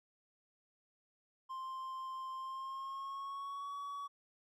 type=tone with pitch glide; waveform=triangle; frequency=1049 to 1130.8 Hz; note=C6 to C#6; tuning=+4 to +34 cents; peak=-39 dBFS; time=1.49-4.08 s; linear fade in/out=20 ms; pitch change=+130 cents; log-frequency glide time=2.38-3.75 s; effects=none